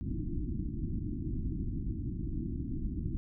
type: low-pass noise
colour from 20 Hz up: pink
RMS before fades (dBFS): -35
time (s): 0.01-3.17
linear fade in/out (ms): 0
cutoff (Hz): 340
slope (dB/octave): 96
effects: none